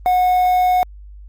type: tone with quantisation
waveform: triangle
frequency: 730 Hz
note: F#5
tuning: 24 cents flat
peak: -10 dBFS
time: 0.06-0.83 s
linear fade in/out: 0 ms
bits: 6
effects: added 50 Hz sine -35 dBFS peak until 1.28 s + Opus 32 kbps